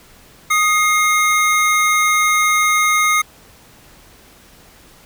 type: tone pair together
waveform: square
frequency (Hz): 1244.5 / 2130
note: D#6 / C7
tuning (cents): 0 / +30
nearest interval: major sixth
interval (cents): 930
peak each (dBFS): -16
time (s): 0.5-3.22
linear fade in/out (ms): 10
effects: pink hiss -46 dBFS RMS until 5.05 s